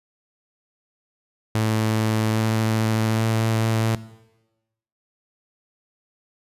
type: tone with pitch steps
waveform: sawtooth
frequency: 109.7 / 110.78 / 111.88 Hz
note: A2 / A2 / A2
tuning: -5 / +12 / +29 cents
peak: -15 dBFS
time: 1.55-3.95 s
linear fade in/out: 0 ms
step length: 800 ms
effects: noise-tail reverb RT60 1.0 s tail -17 dB re dry + resampled to 32000 Hz